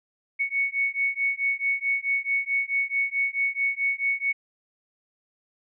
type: beating tone pair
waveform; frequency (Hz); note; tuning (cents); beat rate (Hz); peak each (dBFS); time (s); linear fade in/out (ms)
sine; 2217 / 2221.6; C#7 / C#7; 0 / +3; 4.6; -26; 0.39-4.33; 20
effects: none